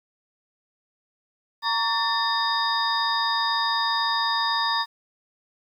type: tone cluster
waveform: sine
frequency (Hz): 922 / 1132 / 1780 / 3702 / 4903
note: A#5 / C#6 / A6 / A#7 / D#8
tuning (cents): -19 / +36 / +20 / -13 / -26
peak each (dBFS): -26 / -28 / -28 / -28 / -29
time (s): 1.62-4.86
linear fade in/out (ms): 50
effects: 9-bit